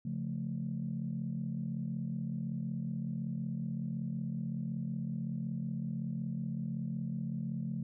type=chord; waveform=sine; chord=Db augmented; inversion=none; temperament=equal; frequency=138.59 / 174.61 / 220 Hz; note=Db3 / F3 / A3; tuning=0 / 0 / 0 cents; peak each=-38 / -38 / -38 dBFS; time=0.05-7.83 s; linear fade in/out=5 ms; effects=tanh soft clip ceiling -26 dBFS